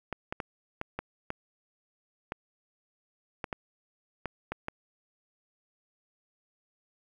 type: clicks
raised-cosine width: 0.5 ms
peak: -18 dBFS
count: 12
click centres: 0.127 / 0.325 / 0.402 / 0.814 / 0.99 / 1.304 / 2.321 / 3.442 / 3.528 / 4.257 / 4.52 / 4.684 s
effects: 9-bit